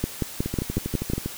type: two click trains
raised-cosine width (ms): 3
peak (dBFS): -10 / -14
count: 7 / 11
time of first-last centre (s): 0.04-1.135 / 0.46-1.26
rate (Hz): 5.48 / 12.5
effects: white hiss -38 dBFS RMS until 1.37 s